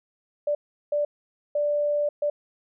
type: tone bursts at uneven times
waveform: sine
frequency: 587.3 Hz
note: D5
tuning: in tune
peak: -21 dBFS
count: 4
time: 0.47-0.55 / 0.92-1.05 / 1.55-2.09 / 2.22-2.3 s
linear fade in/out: 5 ms
effects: none